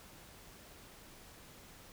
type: silence
effects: pink hiss -56 dBFS RMS until 1.92 s